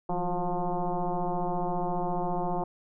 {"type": "tone with frequency modulation", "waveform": "sine", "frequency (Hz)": 359.3, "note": "F4", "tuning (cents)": 49, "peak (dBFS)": -26, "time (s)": [0.09, 2.64], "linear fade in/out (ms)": 5, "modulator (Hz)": 176, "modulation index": 3.3, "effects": []}